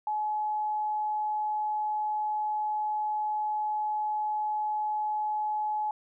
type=tone; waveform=sine; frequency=850 Hz; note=G#5; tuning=40 cents sharp; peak=-27 dBFS; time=0.07-5.91 s; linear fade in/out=2 ms; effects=none